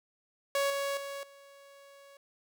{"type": "tone with level steps", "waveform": "sawtooth", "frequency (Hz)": 558, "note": "C#5", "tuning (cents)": 11, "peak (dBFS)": [-23, -27, -34, -49], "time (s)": [0.55, 2.17], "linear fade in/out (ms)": 2, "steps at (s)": [0.7, 0.97, 1.23], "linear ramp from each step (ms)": 2, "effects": []}